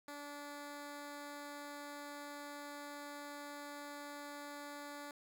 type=tone; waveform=10% pulse; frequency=289.4 Hz; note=D4; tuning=25 cents flat; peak=-38 dBFS; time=0.08-5.11 s; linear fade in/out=2 ms; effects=none